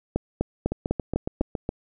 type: two click trains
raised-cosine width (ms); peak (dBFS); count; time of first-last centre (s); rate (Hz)
2; -9 / -13; 6 / 8; 0.16-1.41 / 0.72-1.691; 4 / 7.21
effects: none